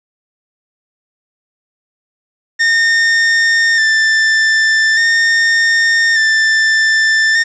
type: tone with vibrato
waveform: 45% pulse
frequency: 1800 Hz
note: A6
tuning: 39 cents sharp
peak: -9 dBFS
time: 2.59-7.44 s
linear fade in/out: 20 ms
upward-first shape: square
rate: 0.42 Hz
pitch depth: 26 cents each way
effects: resampled to 16000 Hz + 7-bit